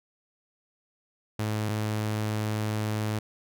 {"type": "tone pair in turn", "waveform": "sawtooth", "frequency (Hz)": [107.3, 107.3], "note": ["A2", "A2"], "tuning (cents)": [-43, -43], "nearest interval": "unison", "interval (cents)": 0, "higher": "neither", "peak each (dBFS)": -23, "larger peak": "neither", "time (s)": [[1.39, 1.69], [1.69, 3.19]], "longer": "second", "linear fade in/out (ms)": 5, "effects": []}